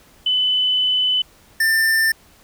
sine / square tone pair in turn, 3010 / 1789.8 Hz, F#7 / A6, +29 / +29 cents, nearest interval major sixth, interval 900 cents, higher first, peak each -15 dBFS, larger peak neither, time 0.26-1.22 / 1.6-2.12 s, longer first, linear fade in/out 5 ms, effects pink hiss -51 dBFS RMS until 2.43 s

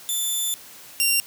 10% pulse tone pair in turn, 3520 / 2765 Hz, A7 / F7, 0 / -18 cents, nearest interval major third, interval 418 cents, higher first, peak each -15 / -9 dBFS, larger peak second, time 0.09-0.54 / 1-1.2 s, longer first, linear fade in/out 0 ms, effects white hiss -44 dBFS RMS until 1.26 s + high-pass 80 Hz 12 dB/octave

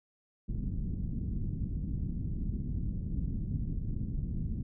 pink low-pass noise, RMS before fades -34 dBFS, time 0.48-4.63 s, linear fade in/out 10 ms, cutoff 230 Hz, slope 24 dB/octave, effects none

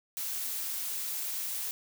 blue noise, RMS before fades -35 dBFS, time 0.17-1.71 s, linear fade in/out 0 ms, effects none

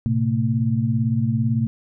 sine tone cluster, 111.9 / 129.7 / 225.8 Hz, A2 / C3 / A3, +30 / -15 / +45 cents, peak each -22 dBFS, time 0.06-1.67 s, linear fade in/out 0 ms, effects none

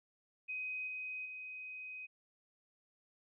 sine tone with level steps, 2514 Hz, D#7, 17 cents sharp, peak -38 / -40 / -44 dBFS, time 0.48-2.07 s, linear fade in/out 20 ms, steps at 0.87 / 1.25 s, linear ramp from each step 10 ms, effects none

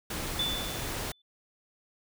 pink noise, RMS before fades -35 dBFS, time 0.1-1.12 s, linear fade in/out 5 ms
sine tone with exponential decay, 3500 Hz, A7, 10 cents flat, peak -26 dBFS, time 0.39-1.22 s, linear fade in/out 5 ms, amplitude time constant 180 ms
effects none

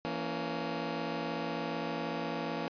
15% pulse chord, A# diminished, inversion second, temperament just, 167.82 / 233.1 / 279.7 Hz, E3 / A#3 / C#4, +31 / 0 / +16 cents, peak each -32 dBFS, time 0.05-2.68 s, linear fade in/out 0 ms, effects resampled to 11025 Hz

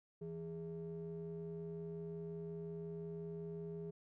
triangle ring-modulated tone, 123.1 Hz, B2, 5 cents flat, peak -38 dBFS, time 0.21-3.91 s, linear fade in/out 10 ms, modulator 289 Hz, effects none

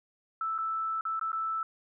sine tone with dropouts, 1318.5 Hz, E6, in tune, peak -29 dBFS, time 0.41-1.63 s, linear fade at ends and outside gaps 2 ms, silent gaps 0.58-0.586 / 1.01-1.052 / 1.195-1.212 / 1.318-1.329 s, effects none

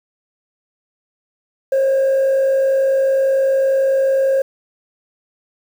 sine tone with frequency modulation, 538 Hz, C5, 48 cents sharp, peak -10 dBFS, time 1.72-4.42 s, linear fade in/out 5 ms, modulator 51 Hz, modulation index 0.25, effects tanh soft clip ceiling -11 dBFS + 7-bit

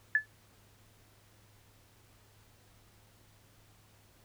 sine tone with exponential decay, 1730 Hz, A6, 30 cents flat, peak -19 dBFS, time 0.15-0.26 s, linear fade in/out 2 ms, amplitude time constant 22 ms, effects added 104 Hz sine -64 dBFS peak until 4.24 s + pink hiss -64 dBFS RMS until 4.24 s

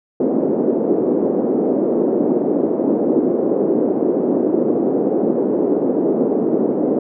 white band-pass noise, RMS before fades -17 dBFS, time 0.2-6.99 s, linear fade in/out 5 ms, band 240 to 440 Hz, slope 24 dB/octave, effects none

